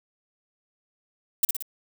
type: noise with echo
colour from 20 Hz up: violet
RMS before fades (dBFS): -19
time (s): 1.43-1.45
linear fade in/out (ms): 2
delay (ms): 58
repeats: 3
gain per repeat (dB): -5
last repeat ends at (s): 1.624
effects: none